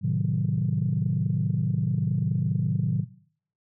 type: chord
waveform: sine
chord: A diminished seventh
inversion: none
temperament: equal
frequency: 110 / 130.81 / 155.56 / 185 Hz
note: A2 / C3 / Eb3 / Gb3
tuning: 0 / 0 / 0 / 0 cents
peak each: -27 / -27 / -26 / -28 dBFS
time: 0.01-3.06 s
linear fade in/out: 50 ms
effects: noise-tail reverb RT60 0.6 s tail -19 dB re dry + tanh soft clip ceiling -14 dBFS